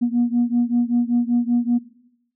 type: beating tone pair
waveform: sine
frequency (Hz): 237.9 / 243.1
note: A#3 / B3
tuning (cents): +35 / -27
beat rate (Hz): 5.2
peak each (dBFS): -18 / -19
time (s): 0.01-1.79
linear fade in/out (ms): 20
effects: noise-tail reverb RT60 0.8 s tail -17 dB re dry + tanh soft clip ceiling -11 dBFS